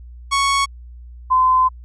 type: tone pair in turn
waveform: sawtooth / sine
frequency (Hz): 1108.7 / 1026.7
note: C#6 / C6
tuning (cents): 0 / -33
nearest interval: minor second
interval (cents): 133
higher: first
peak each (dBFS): -11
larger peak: neither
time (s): 0.31-0.66 / 1.3-1.69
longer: second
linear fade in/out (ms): 20
effects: added 60 Hz sine -35 dBFS peak until 1.84 s + resampled to 22050 Hz